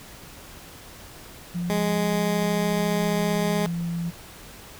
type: tone with pitch glide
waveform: sine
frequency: 174.8 to 169.82 Hz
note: F3 to F3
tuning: +2 to -48 cents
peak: -25 dBFS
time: 1.54-4.11 s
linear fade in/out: 20 ms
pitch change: -50 cents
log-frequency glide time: 2.27-3.93 s
type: tone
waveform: 15% pulse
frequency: 207.7 Hz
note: G#3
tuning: in tune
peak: -17 dBFS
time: 1.7-3.66 s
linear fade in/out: 0 ms
effects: pink hiss -44 dBFS RMS until 4.79 s